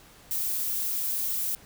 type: noise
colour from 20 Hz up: violet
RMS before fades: -29 dBFS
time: 0.31-1.55 s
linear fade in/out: 0 ms
effects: pink hiss -53 dBFS RMS until 1.65 s